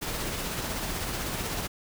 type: noise with tremolo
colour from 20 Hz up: pink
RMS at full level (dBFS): -31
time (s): 0.01-1.68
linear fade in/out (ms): 20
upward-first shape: sine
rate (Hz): 16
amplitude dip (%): 30
effects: none